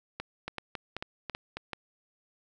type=two click trains; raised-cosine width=0.3 ms; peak=-19 / -19 dBFS; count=5 / 5; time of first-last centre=0.2-1.733 / 0.48-1.57 s; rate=2.61 / 3.67 Hz; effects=none